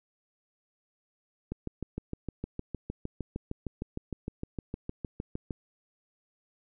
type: click train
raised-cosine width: 3 ms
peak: -21 dBFS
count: 27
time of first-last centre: 1.52-5.508 s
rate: 6.52 Hz
effects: none